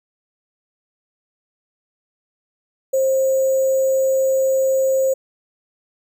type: tone with sample-and-hold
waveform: sine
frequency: 531 Hz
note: C5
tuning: 25 cents sharp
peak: -14 dBFS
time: 2.93-5.14 s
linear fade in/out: 10 ms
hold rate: 7350 Hz
effects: none